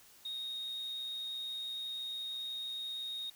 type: tone with amplitude modulation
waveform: sine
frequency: 3729 Hz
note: A#7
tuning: in tune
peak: -34 dBFS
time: 0.25-3.3 s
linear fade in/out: 5 ms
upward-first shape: sine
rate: 120 Hz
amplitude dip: 45%
effects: tanh soft clip ceiling -35 dBFS + white hiss -60 dBFS RMS until 3.35 s